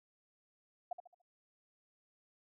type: tone with echo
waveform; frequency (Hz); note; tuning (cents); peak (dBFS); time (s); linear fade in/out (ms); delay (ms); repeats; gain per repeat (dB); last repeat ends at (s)
sine; 710; F5; +28; -35; 0.91-0.93; 5; 72; 4; -9; 1.218
effects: none